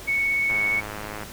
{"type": "tone with vibrato", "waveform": "sine", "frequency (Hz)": 2217, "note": "C#7", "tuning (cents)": 0, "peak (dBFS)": -20, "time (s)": [0.07, 0.81], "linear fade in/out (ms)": 20, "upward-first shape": "sine", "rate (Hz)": 17, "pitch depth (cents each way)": 8}
{"type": "click train", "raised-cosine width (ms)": 0.5, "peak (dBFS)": -19, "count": 78, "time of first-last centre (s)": [0.5, 1.233], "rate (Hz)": 105}
{"effects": ["pink hiss -40 dBFS RMS until 1.32 s"]}